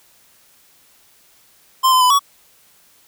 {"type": "tone with pitch steps", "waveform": "square", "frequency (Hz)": [1044, 1023, 1001, 1127], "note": ["C6", "C6", "B5", "C#6"], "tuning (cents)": [-4, -39, 23, 28], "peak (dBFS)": -11, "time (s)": [1.83, 2.194], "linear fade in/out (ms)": 20, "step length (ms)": 91, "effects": ["white hiss -53 dBFS RMS until 3.07 s"]}